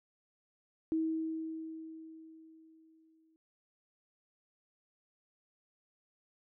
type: tone with exponential decay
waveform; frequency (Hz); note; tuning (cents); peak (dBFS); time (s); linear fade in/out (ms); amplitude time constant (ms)
sine; 320.7; E4; -48; -28; 0.92-3.36; 0; 530
effects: none